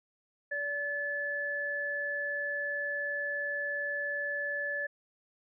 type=tone pair together; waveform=sine; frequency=576 / 1728.6 Hz; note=D5 / A6; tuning=-34 / -31 cents; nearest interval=octave + perfect fifth; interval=1903 cents; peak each=-38 / -32 dBFS; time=0.51-4.87 s; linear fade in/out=10 ms; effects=none